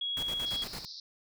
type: tone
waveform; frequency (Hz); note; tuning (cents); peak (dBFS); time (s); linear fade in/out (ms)
sine; 3322; G#7; 0; -31; 0.01-0.64; 5
type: noise with tremolo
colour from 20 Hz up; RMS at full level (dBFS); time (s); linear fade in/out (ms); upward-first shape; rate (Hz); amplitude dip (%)
pink; -41; 0.17-0.85; 0; square; 8.9; 70
type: band-pass noise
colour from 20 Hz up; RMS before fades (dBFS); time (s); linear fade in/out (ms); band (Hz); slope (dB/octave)
white; -45; 0.46-1; 2; 3900 to 5300; 96
effects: none